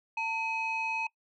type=tone pair together; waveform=sine; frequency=899.8 / 2537 Hz; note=A5 / D#7; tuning=+39 / +33 cents; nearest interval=octave + tritone; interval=1794 cents; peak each=-31 / -30 dBFS; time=0.17-1.07 s; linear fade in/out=5 ms; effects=noise-tail reverb RT60 0.1 s tail -23 dB re dry + tanh soft clip ceiling -25 dBFS